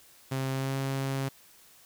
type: tone with pitch glide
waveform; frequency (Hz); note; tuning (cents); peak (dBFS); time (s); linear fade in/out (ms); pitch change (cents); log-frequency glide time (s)
sawtooth; 133.3 to 135.4; C3 to C#3; +33 to -40; -25; 0.31-1.29; 10; +27; 0.52-0.75
effects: white hiss -57 dBFS RMS until 1.85 s